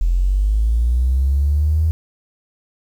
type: linear sweep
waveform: triangle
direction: up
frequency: 41.2 to 81 Hz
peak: -9 dBFS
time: 0.01-1.91 s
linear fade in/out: 0 ms
effects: tanh soft clip ceiling -11 dBFS + 8-bit